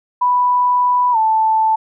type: tone with pitch glide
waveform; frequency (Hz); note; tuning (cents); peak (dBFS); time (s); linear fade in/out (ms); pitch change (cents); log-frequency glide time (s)
sine; 987.8 to 880; B5 to A5; 0 to 0; -11; 0.21-1.76; 10; -200; 1.12-1.17
effects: none